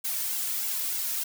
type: noise with flanger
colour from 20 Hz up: blue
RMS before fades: -30 dBFS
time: 0.04-1.24 s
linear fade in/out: 10 ms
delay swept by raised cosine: 1.6 to 2.6 ms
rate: 3.3 Hz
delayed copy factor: -0.7
effects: none